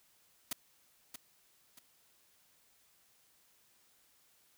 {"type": "noise with echo", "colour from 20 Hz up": "white", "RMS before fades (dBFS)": -36, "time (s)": [0.51, 0.53], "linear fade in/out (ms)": 5, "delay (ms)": 630, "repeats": 2, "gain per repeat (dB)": -9, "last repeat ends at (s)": 1.79, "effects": ["white hiss -69 dBFS RMS until 4.57 s"]}